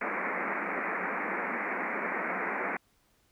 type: band-pass noise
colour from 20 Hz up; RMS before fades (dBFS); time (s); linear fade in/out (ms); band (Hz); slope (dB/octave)
white; -33; 0.01-2.77; 5; 180 to 2300; 96
effects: pink hiss -69 dBFS RMS until 3.31 s